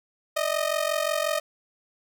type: ring-modulated tone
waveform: sawtooth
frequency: 619 Hz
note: D#5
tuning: 9 cents flat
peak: -17 dBFS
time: 0.36-1.4 s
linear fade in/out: 10 ms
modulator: 22.8 Hz
effects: none